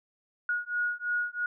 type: beating tone pair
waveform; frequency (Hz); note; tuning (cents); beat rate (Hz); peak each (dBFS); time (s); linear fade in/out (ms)
sine; 1446 / 1449; F#6 / F#6; -40 / -37; 3; -31; 0.49-1.46; 2
effects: none